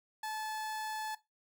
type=tone; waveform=30% pulse; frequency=866 Hz; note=A5; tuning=28 cents flat; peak=-34 dBFS; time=0.23-1.15 s; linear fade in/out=5 ms; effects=noise-tail reverb RT60 0.2 s tail -17 dB re dry